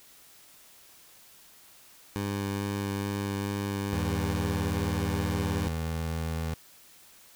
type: tone with vibrato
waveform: 15% pulse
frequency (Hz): 100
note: G2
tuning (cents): +35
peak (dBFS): -23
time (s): 2.16-5.68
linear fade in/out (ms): 0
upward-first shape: sine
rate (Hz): 2.3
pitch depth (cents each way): 9
type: tone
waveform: 25% pulse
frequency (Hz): 81.1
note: E2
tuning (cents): -28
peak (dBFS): -26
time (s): 3.93-6.54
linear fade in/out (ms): 0
effects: white hiss -55 dBFS RMS until 7.35 s